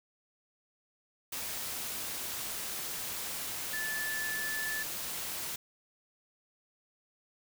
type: tone in noise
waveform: sine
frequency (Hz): 1743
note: A6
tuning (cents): -17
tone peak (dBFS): -34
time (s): 3.73-4.83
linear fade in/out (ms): 5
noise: white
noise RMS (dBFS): -38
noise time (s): 1.32-5.56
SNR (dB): +1
effects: none